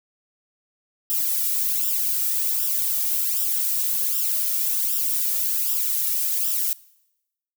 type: noise with flanger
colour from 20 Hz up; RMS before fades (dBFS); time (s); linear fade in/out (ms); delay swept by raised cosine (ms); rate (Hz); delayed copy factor
violet; -23; 1.1-6.73; 0; 0.46 to 1.96; 1.3; -0.7
effects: noise-tail reverb RT60 0.9 s tail -22 dB re dry